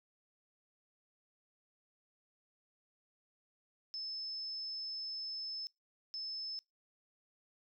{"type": "tone bursts at uneven times", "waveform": "sine", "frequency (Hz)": 5240, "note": "E8", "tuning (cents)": -11, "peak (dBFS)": -39, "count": 2, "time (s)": [[3.94, 5.67], [6.14, 6.59]], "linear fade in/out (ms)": 0, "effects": ["noise-tail reverb RT60 0.2 s tail -23 dB re dry"]}